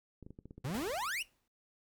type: clicks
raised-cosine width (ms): 3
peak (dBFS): -36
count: 10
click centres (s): 0.227 / 0.265 / 0.306 / 0.389 / 0.456 / 0.509 / 0.58 / 0.656 / 0.703 / 0.752
type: exponential sweep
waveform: 40% pulse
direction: up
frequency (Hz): 116.54 to 3033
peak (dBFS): -34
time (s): 0.64-1.23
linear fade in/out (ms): 10
type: noise with exponential decay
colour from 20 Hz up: pink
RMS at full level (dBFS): -43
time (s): 0.74-1.48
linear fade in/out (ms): 2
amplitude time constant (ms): 160
effects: noise-tail reverb RT60 0.2 s tail -19 dB re dry